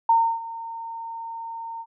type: tone with ADSR envelope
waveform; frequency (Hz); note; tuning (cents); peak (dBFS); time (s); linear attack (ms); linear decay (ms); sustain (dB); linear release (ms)
sine; 915; A#5; -32; -13; 0.09-1.86; 5; 300; -18; 55
effects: none